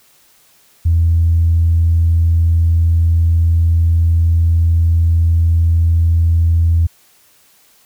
sine tone, 83.3 Hz, E2, 19 cents sharp, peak -8 dBFS, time 0.85-6.87 s, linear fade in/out 10 ms, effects tanh soft clip ceiling -4 dBFS + white hiss -51 dBFS RMS until 7.85 s

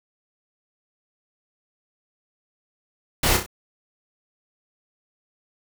pink noise with echo, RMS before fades -20 dBFS, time 3.23-3.37 s, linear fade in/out 5 ms, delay 31 ms, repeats 3, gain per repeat -6 dB, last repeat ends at 3.463 s, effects none

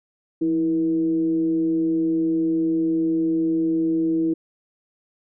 sine tone with frequency modulation, 324.7 Hz, E4, 26 cents flat, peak -18 dBFS, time 0.41-4.34 s, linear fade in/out 10 ms, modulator 153 Hz, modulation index 0.32, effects none

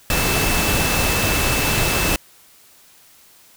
sine tone in noise, 2637 Hz, E7, in tune, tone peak -25 dBFS, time 0.1-2.16 s, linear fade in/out 2 ms, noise pink, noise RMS -19 dBFS, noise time 0.1-2.16 s, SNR -9 dB, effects white hiss -50 dBFS RMS until 3.56 s

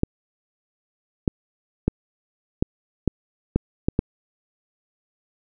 clicks, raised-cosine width 3 ms, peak -5 dBFS, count 8, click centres 0.034 / 1.278 / 1.88 / 2.625 / 3.077 / 3.56 / 3.885 / 3.991 s, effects none

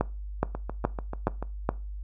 two click trains, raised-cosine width 1 ms, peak -19 / -9 dBFS, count 7 / 5, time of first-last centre 0.55-1.426 / 0.01-1.691 s, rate 6.85 / 2.38 Hz, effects noise-tail reverb RT60 0.3 s tail -20 dB re dry + added 50 Hz sine -34 dBFS peak until 2.03 s

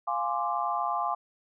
sine chord, D half-diminished seventh, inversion first, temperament equal, 698.5 / 830.6 / 1046.5 / 1174.7 Hz, F5 / Ab5 / C6 / D6, 0 / 0 / 0 / 0 cents, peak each -32 dBFS, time 0.07-1.15 s, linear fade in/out 10 ms, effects none

